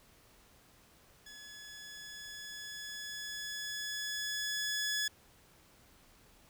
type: tone with level ramp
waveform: 15% pulse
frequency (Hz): 1700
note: G#6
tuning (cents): +40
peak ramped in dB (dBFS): -43 to -25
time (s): 1.26-5.08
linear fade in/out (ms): 5
effects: pink hiss -63 dBFS RMS until 6.49 s